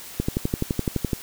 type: click train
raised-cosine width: 3 ms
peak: -9 dBFS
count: 12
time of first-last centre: 0.2-1.132 s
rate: 11.8 Hz
effects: white hiss -40 dBFS RMS until 1.22 s